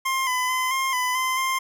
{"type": "tone with pitch steps", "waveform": "25% pulse", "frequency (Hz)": [1059, 1007, 1024, 1062, 1003, 1034, 1053], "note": ["C6", "B5", "C6", "C6", "B5", "C6", "C6"], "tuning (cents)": [21, 33, -38, 25, 26, -21, 11], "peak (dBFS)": -18, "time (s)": [0.05, 1.59], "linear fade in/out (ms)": 10, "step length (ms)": 220, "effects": []}